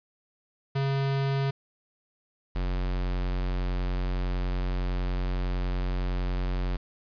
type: tone pair in turn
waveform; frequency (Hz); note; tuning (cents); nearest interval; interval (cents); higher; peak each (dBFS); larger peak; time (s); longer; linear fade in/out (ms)
square; 137.1 / 45.41; C#3 / F#1; -19 / -32; octave + perfect fifth; 1913; first; -25 / -27; first; 0.75-1.51 / 2.55-6.77; second; 10
effects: resampled to 11025 Hz + 9-bit